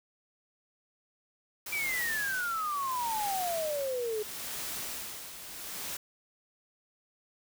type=noise with tremolo; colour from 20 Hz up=white; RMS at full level=-37 dBFS; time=1.66-5.97 s; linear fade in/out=5 ms; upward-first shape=sine; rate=0.74 Hz; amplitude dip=60%
type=exponential sweep; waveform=sine; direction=down; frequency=2357 to 417.1 Hz; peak=-30 dBFS; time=1.72-4.23 s; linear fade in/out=10 ms
effects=none